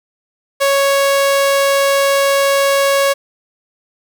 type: tone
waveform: sawtooth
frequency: 554.4 Hz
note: C#5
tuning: in tune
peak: -7 dBFS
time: 0.6-3.14 s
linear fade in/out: 20 ms
effects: 7-bit